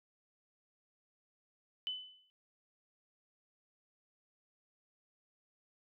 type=tone with exponential decay; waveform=sine; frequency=3013 Hz; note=F#7; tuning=31 cents sharp; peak=-33 dBFS; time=1.87-2.3 s; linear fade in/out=0 ms; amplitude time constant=93 ms; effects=none